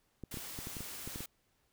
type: clicks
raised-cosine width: 3 ms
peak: -30 dBFS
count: 10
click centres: 0.237 / 0.342 / 0.372 / 0.589 / 0.671 / 0.768 / 0.806 / 1.075 / 1.159 / 1.206 s
type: noise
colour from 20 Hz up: white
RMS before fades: -45 dBFS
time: 0.31-1.26 s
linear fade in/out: 5 ms
effects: pink hiss -75 dBFS RMS until 1.72 s